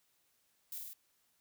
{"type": "noise with echo", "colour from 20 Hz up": "violet", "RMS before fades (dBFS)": -43, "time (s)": [0.72, 0.78], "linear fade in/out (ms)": 2, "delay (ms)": 51, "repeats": 3, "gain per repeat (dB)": -2, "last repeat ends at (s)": 0.933, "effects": ["white hiss -75 dBFS RMS until 1.4 s"]}